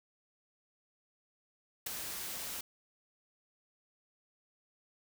white noise with ADSR envelope, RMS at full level -34 dBFS, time 1.86-2.61 s, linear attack 8 ms, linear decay 9 ms, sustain -7 dB, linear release 4 ms, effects none

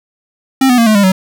square tone with pitch steps, 265.7 / 247.9 / 231.3 / 215.8 / 201.4 / 187.88 Hz, C4 / B3 / A#3 / A3 / G3 / F#3, +27 / +7 / -13 / -33 / +47 / +27 cents, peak -7 dBFS, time 0.61-1.12 s, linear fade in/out 5 ms, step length 85 ms, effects none

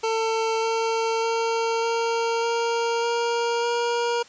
25% pulse tone with pitch steps, 448.1 / 452.3 / 456.5 / 460.7 / 465 / 469.3 / 473.6 Hz, A4 / A4 / A#4 / A#4 / A#4 / A#4 / A#4, +32 / +48 / -36 / -20 / -4 / +12 / +27 cents, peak -18 dBFS, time 0.03-4.23 s, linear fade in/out 10 ms, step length 600 ms, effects white hiss -49 dBFS RMS until 4.28 s + resampled to 16000 Hz

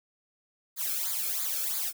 blue noise with flanger, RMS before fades -31 dBFS, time 0.76-1.93 s, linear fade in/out 50 ms, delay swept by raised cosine 0.35 to 1.07 ms, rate 3 Hz, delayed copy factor -0.9, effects none

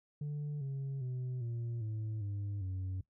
sine tone with pitch steps, 147.1 / 136.46 / 126.59 / 117.43 / 108.93 / 101.05 / 93.74 Hz, D3 / C#3 / B2 / A#2 / A2 / G#2 / F#2, +3 / -27 / +43 / +13 / -17 / -47 / +23 cents, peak -33 dBFS, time 0.21-3.01 s, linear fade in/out 5 ms, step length 400 ms, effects noise-tail reverb RT60 0.1 s tail -18 dB re dry + tanh soft clip ceiling -35 dBFS

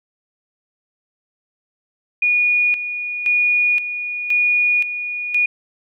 sine tone with tremolo, 2450 Hz, D#7, 27 cents flat, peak -13 dBFS, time 2.22-5.46 s, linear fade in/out 5 ms, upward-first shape square, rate 0.96 Hz, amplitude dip 65%, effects none

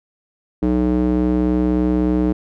square tone with band-pass filter, 61.74 Hz, B1, in tune, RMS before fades -17 dBFS, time 0.62-2.33 s, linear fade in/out 10 ms, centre 300 Hz, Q 2.2, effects none

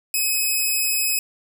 5% pulse tone, 2548 Hz, D#7, 41 cents sharp, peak -10 dBFS, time 0.14-1.19 s, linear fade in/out 2 ms, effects none

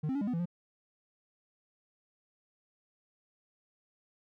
triangle tone with pitch steps, 152.6 / 263.4 / 284.1 / 202.5 / 249.3 / 167.4 / 175.1 Hz, D#3 / C4 / C#4 / G#3 / B3 / E3 / F3, -33 / +12 / +43 / -43 / +16 / +27 / +5 cents, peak -28 dBFS, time 0.03-0.457 s, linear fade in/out 10 ms, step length 61 ms, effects none

